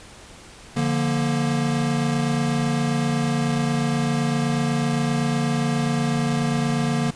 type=chord; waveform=square; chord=Bb major; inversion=first; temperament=equal with one note detuned; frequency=146.83 / 174.61 / 235 Hz; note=D3 / F3 / Bb3; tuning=0 / 0 / +14 cents; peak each=-24 / -29 / -24 dBFS; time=0.76-7.11 s; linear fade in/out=10 ms; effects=pink hiss -44 dBFS RMS until 7.15 s + resampled to 22050 Hz